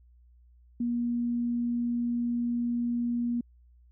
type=tone; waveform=sine; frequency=238.7 Hz; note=A#3; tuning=41 cents sharp; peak=-26 dBFS; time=0.8-3.41 s; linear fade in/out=5 ms; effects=added 60 Hz sine -55 dBFS peak until 3.91 s